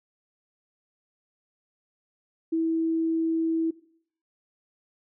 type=tone; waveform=sine; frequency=325.9 Hz; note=E4; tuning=20 cents flat; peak=-22 dBFS; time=2.52-3.71 s; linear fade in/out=10 ms; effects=noise-tail reverb RT60 0.6 s tail -19 dB re dry